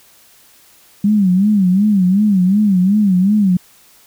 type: tone with vibrato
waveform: sine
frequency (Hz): 196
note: G3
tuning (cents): 0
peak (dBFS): -9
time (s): 1.04-3.57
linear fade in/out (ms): 5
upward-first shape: sine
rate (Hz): 2.7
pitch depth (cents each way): 150
effects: white hiss -48 dBFS RMS until 4.06 s